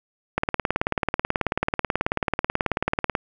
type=click train; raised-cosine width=0.5 ms; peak=-6 dBFS; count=52; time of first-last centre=0.38-3.152 s; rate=18.4 Hz; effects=none